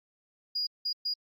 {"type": "tone bursts at uneven times", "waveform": "sine", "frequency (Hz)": 4874, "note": "D#8", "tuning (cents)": -37, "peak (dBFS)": -27, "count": 3, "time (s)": [[0.55, 0.67], [0.85, 0.93], [1.05, 1.14]], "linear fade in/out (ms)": 10, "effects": ["tanh soft clip ceiling -24 dBFS", "Opus 48 kbps"]}